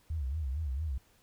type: tone with vibrato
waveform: sine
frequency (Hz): 72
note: D2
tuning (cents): -34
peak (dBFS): -31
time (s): 0.1-0.98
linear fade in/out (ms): 5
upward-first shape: sine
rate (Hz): 4.4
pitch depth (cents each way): 210
effects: pink hiss -66 dBFS RMS until 1.22 s